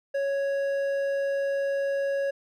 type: tone with hard clipping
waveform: triangle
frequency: 554.4 Hz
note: C#5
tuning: in tune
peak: -26 dBFS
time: 0.14-2.31 s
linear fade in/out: 10 ms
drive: 10 dB
effects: none